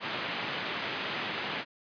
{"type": "band-pass noise", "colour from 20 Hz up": "white", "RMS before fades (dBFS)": -35, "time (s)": [0, 1.65], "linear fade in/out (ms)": 50, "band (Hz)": [120, 3300], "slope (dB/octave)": 24, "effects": ["resampled to 11025 Hz"]}